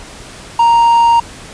triangle tone, 932.3 Hz, A#5, in tune, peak -4 dBFS, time 0.59-1.2 s, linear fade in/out 5 ms, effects pink hiss -33 dBFS RMS until 1.53 s + resampled to 22050 Hz

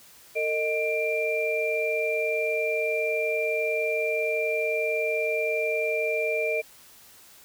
sine tone cluster, 452.7 / 621 / 2372 Hz, A4 / D#5 / D7, +49 / -3 / +17 cents, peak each -28 dBFS, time 0.35-6.62 s, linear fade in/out 20 ms, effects white hiss -52 dBFS RMS until 7.44 s

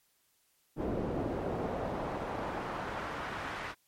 brown noise with band-pass filter sweep, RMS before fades -36 dBFS, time 0.76-3.75 s, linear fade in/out 50 ms, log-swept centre 370 to 1800 Hz, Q 1.1, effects white hiss -72 dBFS RMS until 3.87 s + MP3 64 kbps

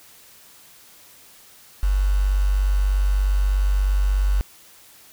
sine tone with quantisation, 48.39 Hz, G1, 22 cents flat, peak -16 dBFS, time 1.83-4.41 s, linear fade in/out 0 ms, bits 6, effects white hiss -49 dBFS RMS until 5.12 s

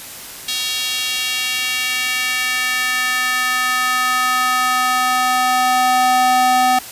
square tone with high-pass filter sweep, 252.8 Hz, B3, 41 cents sharp, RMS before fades -17 dBFS, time 0.48-6.79 s, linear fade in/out 5 ms, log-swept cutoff 3500 to 640 Hz, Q 2.1, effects white hiss -33 dBFS RMS until 6.91 s + resampled to 32000 Hz

